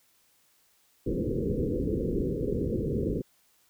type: low-pass noise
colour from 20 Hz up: white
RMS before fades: -29 dBFS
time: 1.06-3.22 s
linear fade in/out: 10 ms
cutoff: 500 Hz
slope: 96 dB/octave
effects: white hiss -66 dBFS RMS until 3.69 s